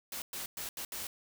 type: noise bursts at uneven times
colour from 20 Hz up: white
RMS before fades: -40 dBFS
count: 5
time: 0.12-0.22 / 0.33-0.46 / 0.57-0.69 / 0.77-0.85 / 0.92-1.07 s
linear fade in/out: 2 ms
effects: none